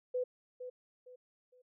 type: tone with echo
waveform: sine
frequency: 501 Hz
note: B4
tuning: 25 cents sharp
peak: -31 dBFS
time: 0.14-0.24 s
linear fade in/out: 10 ms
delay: 460 ms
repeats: 3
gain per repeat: -10 dB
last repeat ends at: 1.62 s
effects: none